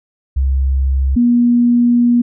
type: tone pair in turn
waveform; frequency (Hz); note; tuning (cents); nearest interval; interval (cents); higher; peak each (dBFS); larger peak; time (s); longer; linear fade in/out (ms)
sine; 66.9 / 240.2; C2 / B3; +39 / -48; octave + minor seventh; 2213; second; -11 / -8; second; 0.36-1.16 / 1.16-2.22; second; 10
effects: none